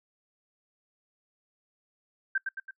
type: tone with echo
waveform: sine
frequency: 1568 Hz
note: G6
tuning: in tune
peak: -24 dBFS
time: 2.35-2.38 s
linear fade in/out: 5 ms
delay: 110 ms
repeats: 3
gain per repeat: -5 dB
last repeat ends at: 2.71 s
effects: noise-tail reverb RT60 0.1 s tail -22 dB re dry